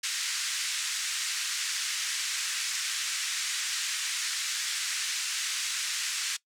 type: band-pass noise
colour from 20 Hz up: white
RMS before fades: -32 dBFS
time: 0.03-6.37 s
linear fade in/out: 10 ms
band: 1500 to 7900 Hz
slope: 24 dB/octave
effects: noise-tail reverb RT60 0.1 s tail -20 dB re dry